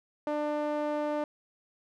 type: tone with band-pass filter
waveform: sawtooth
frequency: 297.9 Hz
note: D4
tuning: 25 cents sharp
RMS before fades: -31 dBFS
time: 0.27-1.24 s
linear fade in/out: 2 ms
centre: 640 Hz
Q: 1.6
effects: none

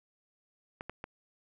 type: clicks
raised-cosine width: 0.5 ms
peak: -24 dBFS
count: 3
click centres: 0.809 / 0.896 / 1.041 s
effects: none

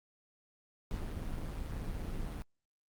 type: noise with amplitude modulation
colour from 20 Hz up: brown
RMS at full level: -36 dBFS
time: 0.91-2.42 s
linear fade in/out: 0 ms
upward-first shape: sine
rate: 159 Hz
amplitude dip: 50%
effects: Opus 48 kbps

